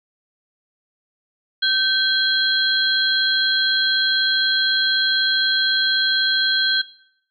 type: tone cluster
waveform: sine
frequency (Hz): 1545 / 3284 / 4128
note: G6 / G#7 / C8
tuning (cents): -26 / -20 / -24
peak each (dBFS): -20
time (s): 1.62-6.82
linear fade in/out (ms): 10
effects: noise-tail reverb RT60 0.7 s tail -20 dB re dry